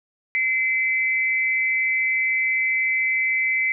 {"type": "tone pair together", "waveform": "sine", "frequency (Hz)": [2057, 2307], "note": ["C7", "D7"], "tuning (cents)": [-30, -31], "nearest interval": "major second", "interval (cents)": 199, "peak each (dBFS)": [-20, -24], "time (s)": [0.35, 3.72], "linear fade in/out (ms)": 0, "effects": []}